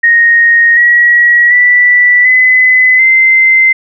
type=tone with pitch steps; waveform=sine; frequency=1864.7 / 1914.9 / 1966.5 / 2019 / 2074 Hz; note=A#6 / A#6 / B6 / B6 / C7; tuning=0 / +46 / -8 / +38 / -16 cents; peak=-3 dBFS; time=0.03-3.73 s; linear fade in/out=10 ms; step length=740 ms; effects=none